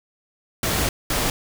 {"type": "noise bursts at uneven times", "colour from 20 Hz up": "pink", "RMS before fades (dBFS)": -22, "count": 2, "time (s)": [[0.63, 0.89], [1.1, 1.3]], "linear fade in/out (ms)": 2, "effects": []}